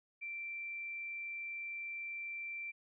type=tone; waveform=sine; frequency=2349 Hz; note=D7; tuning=in tune; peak=-40 dBFS; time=0.21-2.72 s; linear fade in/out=20 ms; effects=none